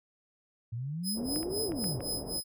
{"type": "exponential two-way sweep", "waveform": "sine", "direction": "up then down", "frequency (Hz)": [110, 454.2, 110], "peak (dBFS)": -33, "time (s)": [0.72, 2], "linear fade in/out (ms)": 10, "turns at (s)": 1.63}
{"type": "tone with tremolo", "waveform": "20% pulse", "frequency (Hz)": 5060, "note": "D#8", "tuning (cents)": 28, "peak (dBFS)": -26, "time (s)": [1.03, 2.44], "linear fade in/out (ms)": 50, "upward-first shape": "sine", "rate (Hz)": 3.9, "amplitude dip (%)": 95}
{"type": "low-pass noise", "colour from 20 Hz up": "white", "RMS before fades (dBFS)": -40, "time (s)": [1.14, 2.41], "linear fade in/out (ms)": 50, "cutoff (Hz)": 590, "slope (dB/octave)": 24}
{"type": "clicks", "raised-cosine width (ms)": 0.5, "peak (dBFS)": -29, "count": 5, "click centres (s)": [1.36, 1.43, 1.72, 1.842, 2.006]}
{"effects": []}